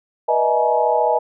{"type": "tone cluster", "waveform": "sine", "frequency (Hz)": [486, 610, 644, 847, 952], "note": ["B4", "D#5", "E5", "G#5", "A#5"], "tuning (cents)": [-28, -34, -41, 34, 36], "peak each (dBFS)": [-21, -22, -20, -18, -26], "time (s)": [0.28, 1.19], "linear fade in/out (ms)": 10, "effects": []}